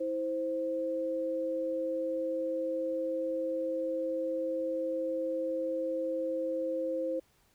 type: tone pair together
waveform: sine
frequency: 324.3 / 523.3 Hz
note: E4 / C5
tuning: -28 / 0 cents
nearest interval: minor sixth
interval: 828 cents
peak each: -36 / -31 dBFS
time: 0-7.2 s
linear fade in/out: 10 ms
effects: pink hiss -68 dBFS RMS until 7.54 s